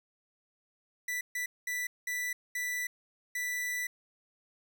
45% pulse tone bursts at uneven times, 1975.5 Hz, B6, in tune, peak -32 dBFS, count 6, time 1.08-1.21 / 1.35-1.46 / 1.67-1.87 / 2.07-2.33 / 2.55-2.87 / 3.35-3.87 s, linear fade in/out 5 ms, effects none

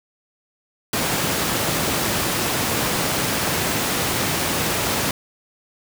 pink high-pass noise, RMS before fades -22 dBFS, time 0.93-5.11 s, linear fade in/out 2 ms, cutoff 110 Hz, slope 12 dB/octave, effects none

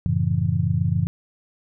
sine chord, F# minor seventh, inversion none, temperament just, 92.5 / 111 / 138.75 / 166.5 Hz, F#2 / A2 / C#3 / E3, 0 / +16 / +2 / +18 cents, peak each -24 dBFS, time 0.06-1.07 s, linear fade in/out 0 ms, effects none

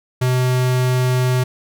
square tone, 126.9 Hz, B2, 47 cents sharp, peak -15 dBFS, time 0.21-1.44 s, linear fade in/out 10 ms, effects none

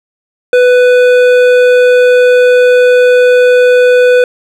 sine tone with hard clipping, 496.5 Hz, B4, 9 cents sharp, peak -5 dBFS, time 0.53-4.24 s, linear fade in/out 2 ms, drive 11 dB, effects none

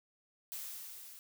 blue noise with level ramp, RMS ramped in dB -42 to -53 dBFS, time 0.52-1.19 s, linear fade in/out 0 ms, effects none

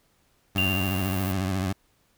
20% pulse tone with vibrato, 94.5 Hz, F#2, 37 cents sharp, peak -20 dBFS, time 0.55-1.73 s, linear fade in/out 10 ms, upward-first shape triangle, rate 14 Hz, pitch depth 100 cents each way
white band-stop noise, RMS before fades -38 dBFS, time 0.56-1.33 s, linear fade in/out 20 ms, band 1300 to 11000 Hz, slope 24 dB/octave
sine tone with exponential decay, 2781 Hz, F7, 8 cents flat, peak -21 dBFS, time 0.58-1.69 s, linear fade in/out 1 ms, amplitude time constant 240 ms
effects pink hiss -66 dBFS RMS until 2.17 s

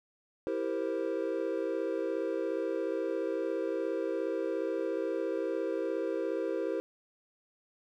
triangle chord, C dominant seventh, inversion first, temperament equal, 329.6 / 392 / 466.2 / 523.3 Hz, E4 / G4 / Bb4 / C5, 0 / 0 / 0 / 0 cents, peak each -34 dBFS, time 0.47-6.8 s, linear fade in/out 0 ms, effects none

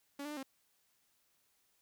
sawtooth tone with pitch steps, 282.6 / 295.9 / 299.7 / 267.7 Hz, C#4 / D4 / D4 / C4, +34 / +13 / +35 / +40 cents, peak -37 dBFS, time 0.19-0.43 s, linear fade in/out 5 ms, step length 60 ms, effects white hiss -75 dBFS RMS until 1.81 s

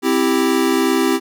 square chord, C major, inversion none, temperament equal, 261.6 / 329.6 / 392 Hz, C4 / E4 / G4, 0 / 0 / 0 cents, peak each -19 dBFS, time 0.02-1.2 s, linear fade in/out 50 ms, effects none

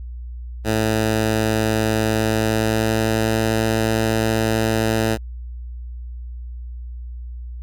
10% pulse tone with pitch glide, 110 to 111.54 Hz, A2 to A2, 0 to +24 cents, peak -9 dBFS, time 0.64-5.18 s, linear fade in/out 50 ms, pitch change +24 cents, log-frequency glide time 2.1-3.47 s, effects added 60 Hz sine -29 dBFS peak until 7.62 s

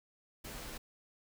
pink noise with comb filter, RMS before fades -45 dBFS, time 0.44-0.78 s, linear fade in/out 10 ms, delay 11 ms, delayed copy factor -0.8, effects none

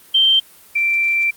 sine tone pair in turn, 3136 / 2349 Hz, G7 / D7, 0 / 0 cents, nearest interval perfect fourth, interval 500 cents, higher first, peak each -10 / -14 dBFS, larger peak first, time 0.14-0.4 / 0.75-1.31 s, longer second, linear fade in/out 10 ms, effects white hiss -46 dBFS RMS until 1.36 s + Opus 32 kbps

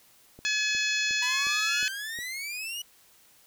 click train, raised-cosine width 2 ms, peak -33 dBFS, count 6, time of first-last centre 0.39-2.189 s, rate 2.78 Hz
harmonic tone, 850 Hz, G#5, 40 cents sharp, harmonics 2 / 3 / 4 / 5 / 6 / 7 / 8, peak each -30 / -29 / -33 / -34 / -37 / -39 / -37 dBFS, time 0.45-1.88 s, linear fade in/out 0 ms
sawtooth exponential sweep, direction up, 971 to 2954 Hz, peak -30 dBFS, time 1.22-2.82 s, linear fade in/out 5 ms
effects white hiss -59 dBFS RMS until 3.46 s

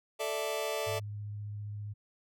sawtooth chord, A suspended fourth, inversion none, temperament just, 440 / 586.7 / 660 Hz, A4 / D5 / E5, 0 / -2 / +2 cents, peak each -32 / -32 / -33 dBFS, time 0.19-1 s, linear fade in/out 20 ms
sine tone with vibrato, 103.83 Hz, G#2, in tune, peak -37 dBFS, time 0.86-1.94 s, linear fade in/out 20 ms, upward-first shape square, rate 15 Hz, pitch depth 9 cents each way
effects none

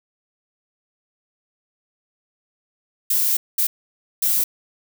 violet noise bursts at uneven times, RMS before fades -19 dBFS, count 3, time 3.1-3.37 / 3.58-3.67 / 4.22-4.44 s, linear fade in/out 5 ms, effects none

